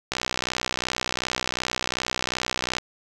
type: click train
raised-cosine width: 0.2 ms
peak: -7 dBFS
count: 168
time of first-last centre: 0.12-2.783 s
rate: 62.7 Hz
effects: none